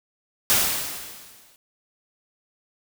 white noise with exponential decay, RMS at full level -17 dBFS, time 0.5-1.56 s, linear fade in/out 0 ms, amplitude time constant 230 ms, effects none

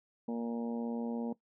harmonic tone, 117.1 Hz, A#2, 8 cents sharp, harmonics 2 / 3 / 4 / 5 / 6 / 7 / 8, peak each -34 / -48 / -41 / -47 / -53 / -49 / -53 dBFS, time 0.28-1.33 s, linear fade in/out 5 ms, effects noise-tail reverb RT60 0.1 s tail -18 dB re dry

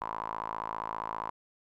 sawtooth tone with band-pass filter, 55 Hz, A1, in tune, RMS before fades -37 dBFS, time 0.01-1.3 s, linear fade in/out 5 ms, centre 1000 Hz, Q 7.5, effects none

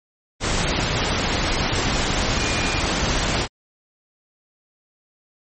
sine tone in noise, 2426 Hz, D#7, 44 cents flat, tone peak -29 dBFS, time 2.36-2.83 s, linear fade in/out 50 ms, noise pink, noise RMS -21 dBFS, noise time 0.4-3.48 s, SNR -11 dB, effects MP3 32 kbps

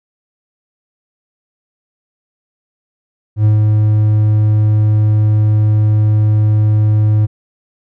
triangle tone with ADSR envelope, 106.7 Hz, G#2, 47 cents sharp, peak -4 dBFS, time 3.36-7.27 s, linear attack 87 ms, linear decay 130 ms, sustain -2 dB, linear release 24 ms, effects none

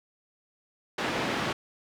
pink band-pass noise, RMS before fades -30 dBFS, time 0.98-1.53 s, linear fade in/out 5 ms, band 190 to 3300 Hz, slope 12 dB/octave, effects none

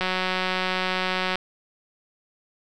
click train, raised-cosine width 0.3 ms, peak -9 dBFS, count 250, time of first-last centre 0.01-1.356 s, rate 185 Hz, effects none

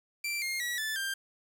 sawtooth tone with pitch steps, 2349 / 2129 / 1930.2 / 1749.6 / 1586 Hz, D7 / C7 / B6 / A6 / G6, 0 / +30 / -40 / -10 / +20 cents, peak -28 dBFS, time 0.24-1.14 s, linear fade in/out 5 ms, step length 180 ms, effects 9-bit

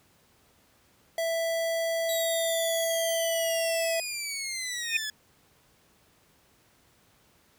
square tone, 661 Hz, E5, 5 cents sharp, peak -27 dBFS, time 1.18-4 s, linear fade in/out 2 ms
15% pulse linear sweep, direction down, 3870 to 1696 Hz, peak -25 dBFS, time 2.09-5.1 s, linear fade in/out 2 ms
triangle tone with exponential growth, 2489 Hz, D#7, in tune, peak -18 dBFS, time 4.82-4.97 s, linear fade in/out 5 ms, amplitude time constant 31 ms
effects pink hiss -63 dBFS RMS until 7.58 s + high-pass 60 Hz 12 dB/octave

